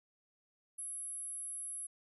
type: tone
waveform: sine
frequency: 10880 Hz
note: F9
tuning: 46 cents flat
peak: -40 dBFS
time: 0.78-1.87 s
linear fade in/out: 10 ms
effects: none